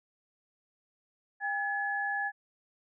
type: tone pair together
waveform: sine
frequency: 804.2 / 1704 Hz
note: G5 / G#6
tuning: +44 / +44 cents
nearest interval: octave + minor second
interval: 1300 cents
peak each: -34 / -31 dBFS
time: 1.4-2.32 s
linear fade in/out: 50 ms
effects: none